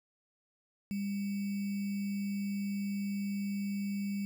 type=tone with sample-and-hold; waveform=sine; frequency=200 Hz; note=G3; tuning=35 cents sharp; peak=-32 dBFS; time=0.91-4.25 s; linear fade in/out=0 ms; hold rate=2450 Hz; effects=none